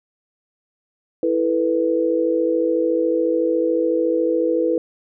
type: chord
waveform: sine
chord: E suspended fourth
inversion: none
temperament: equal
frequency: 329.6 / 440 / 493.9 Hz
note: E4 / A4 / B4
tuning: 0 / 0 / 0 cents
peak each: -20 / -24 / -19 dBFS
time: 1.23-4.78 s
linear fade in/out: 2 ms
effects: none